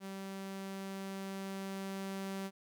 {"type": "tone with level ramp", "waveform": "sawtooth", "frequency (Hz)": 193.9, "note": "G3", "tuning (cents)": -19, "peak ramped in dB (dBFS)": [-38, -34], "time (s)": [0, 2.51], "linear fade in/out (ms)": 50, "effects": []}